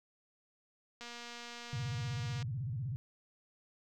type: click train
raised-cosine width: 0.2 ms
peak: -30 dBFS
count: 338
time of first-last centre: 1.01-2.426 s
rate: 238 Hz
type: tone with vibrato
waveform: sine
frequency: 123.47 Hz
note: B2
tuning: in tune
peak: -35 dBFS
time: 1.73-2.96 s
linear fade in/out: 0 ms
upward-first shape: square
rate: 16 Hz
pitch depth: 220 cents each way
effects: none